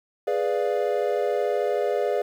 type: chord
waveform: triangle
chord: G# diminished seventh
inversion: none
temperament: equal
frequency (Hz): 415.3 / 493.9 / 587.3 / 698.5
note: G#4 / B4 / D5 / F5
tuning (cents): 0 / 0 / 0 / 0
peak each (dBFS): -24 / -25 / -25 / -28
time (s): 0.27-2.22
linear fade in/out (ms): 5
effects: 9-bit